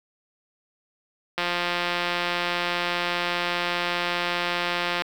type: click train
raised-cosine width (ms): 0.3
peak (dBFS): -9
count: 638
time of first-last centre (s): 1.38-5.02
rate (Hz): 175
effects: high-pass 200 Hz 12 dB/octave + 7-bit

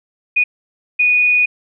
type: tone bursts at uneven times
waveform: sine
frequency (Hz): 2469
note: D#7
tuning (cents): -14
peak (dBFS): -10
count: 2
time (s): 0.36-0.44 / 0.99-1.46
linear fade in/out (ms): 10
effects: none

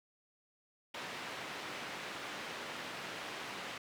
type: band-pass noise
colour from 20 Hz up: white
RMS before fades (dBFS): -44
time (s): 0.94-3.78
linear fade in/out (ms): 5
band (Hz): 150 to 2600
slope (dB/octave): 12
effects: none

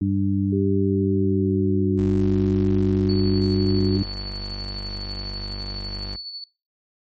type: harmonic tone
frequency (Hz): 98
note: G2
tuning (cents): 0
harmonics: 1 / 2 / 3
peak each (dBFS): -23 / -23 / -23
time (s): 0.01-4.03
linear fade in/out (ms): 5
type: tone with pitch glide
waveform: sine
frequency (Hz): 392 to 367.9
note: G4 to F#4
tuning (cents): 0 to -10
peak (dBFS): -23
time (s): 0.52-3.98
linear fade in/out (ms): 10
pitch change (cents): -110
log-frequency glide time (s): 0.76-1.88
type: tone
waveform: 35% pulse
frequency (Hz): 49.05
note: G1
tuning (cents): +2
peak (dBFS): -28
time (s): 1.97-6.17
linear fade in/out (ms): 20
type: tone with tremolo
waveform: sine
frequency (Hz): 4452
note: C#8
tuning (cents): +7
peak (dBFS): -29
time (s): 3.09-6.44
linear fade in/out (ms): 2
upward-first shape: sine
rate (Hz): 12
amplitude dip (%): 45
effects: noise-tail reverb RT60 0.3 s tail -22 dB re dry + MP3 32 kbps

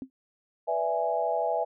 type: tone with exponential decay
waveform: sine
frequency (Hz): 262.5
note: C4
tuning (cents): +6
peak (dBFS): -29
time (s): 0.02-0.1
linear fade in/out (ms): 1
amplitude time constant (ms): 16
type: chord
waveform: sine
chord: E dominant seventh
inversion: second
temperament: equal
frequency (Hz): 493.9 / 587.3 / 659.3 / 830.6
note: B4 / D5 / E5 / G#5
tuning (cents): 0 / 0 / 0 / 0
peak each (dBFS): -32 / -33 / -28 / -30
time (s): 0.67-1.65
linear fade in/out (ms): 20
effects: none

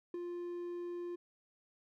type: tone with ADSR envelope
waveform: triangle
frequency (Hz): 349.7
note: F4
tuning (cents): +2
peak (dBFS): -33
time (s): 0.14-1.16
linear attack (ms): 3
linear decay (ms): 12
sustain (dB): -4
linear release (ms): 12
effects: none

